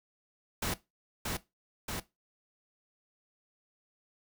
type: noise with echo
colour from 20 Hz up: pink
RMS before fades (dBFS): -33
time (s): 0.62-0.74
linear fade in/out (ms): 5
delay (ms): 630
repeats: 2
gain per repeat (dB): -2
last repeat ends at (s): 2
effects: noise-tail reverb RT60 0.2 s tail -17 dB re dry